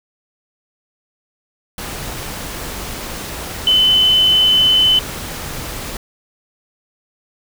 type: tone in noise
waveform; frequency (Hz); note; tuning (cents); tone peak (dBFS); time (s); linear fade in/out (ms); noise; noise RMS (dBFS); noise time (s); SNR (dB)
sine; 3032; F#7; +42; -9; 3.67-4.99; 2; pink; -27; 1.78-5.97; +15
effects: none